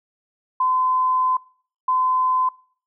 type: tone bursts at uneven times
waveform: sine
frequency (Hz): 1023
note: C6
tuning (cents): -39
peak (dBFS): -16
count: 2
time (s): 0.6-1.37 / 1.88-2.49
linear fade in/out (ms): 5
effects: noise-tail reverb RT60 0.5 s tail -25 dB re dry